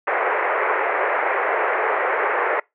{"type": "band-pass noise", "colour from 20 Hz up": "pink", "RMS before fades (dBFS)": -21, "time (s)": [0.07, 2.6], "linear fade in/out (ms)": 5, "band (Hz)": [410, 2200], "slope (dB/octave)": 48, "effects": ["noise-tail reverb RT60 0.2 s tail -25 dB re dry"]}